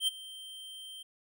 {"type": "tone with ADSR envelope", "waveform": "square", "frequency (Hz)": 3136, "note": "G7", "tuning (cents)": 0, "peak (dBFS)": -25, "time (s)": [0, 1.03], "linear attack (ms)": 75, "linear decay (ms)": 20, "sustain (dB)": -19, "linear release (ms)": 10, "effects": []}